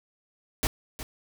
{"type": "noise with echo", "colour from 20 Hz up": "pink", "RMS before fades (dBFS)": -25, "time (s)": [0.63, 0.67], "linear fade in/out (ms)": 0, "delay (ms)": 360, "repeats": 1, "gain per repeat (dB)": -12, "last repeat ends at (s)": 1.03, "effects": []}